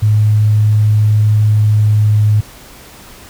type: tone with pitch glide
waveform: sine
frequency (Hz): 106.5 to 105.89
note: G#2 to G#2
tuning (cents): +44 to +34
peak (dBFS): -7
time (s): 0.02-2.41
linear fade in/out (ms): 10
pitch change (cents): -10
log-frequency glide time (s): 1.57-2.2
effects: pink hiss -37 dBFS RMS until 3.29 s